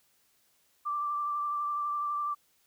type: tone with vibrato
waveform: sine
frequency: 1174.7 Hz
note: D6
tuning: in tune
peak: -29 dBFS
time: 0.85-2.35 s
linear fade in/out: 20 ms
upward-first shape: triangle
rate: 12 Hz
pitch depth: 22 cents each way
effects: white hiss -69 dBFS RMS until 2.66 s